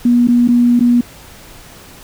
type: tone with dropouts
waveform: sine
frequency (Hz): 241.2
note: B3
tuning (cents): -41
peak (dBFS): -7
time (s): 0.05-1.01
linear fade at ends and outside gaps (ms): 5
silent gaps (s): 0.274-0.284 / 0.477-0.486 / 0.795-0.806
effects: pink hiss -38 dBFS RMS until 2.03 s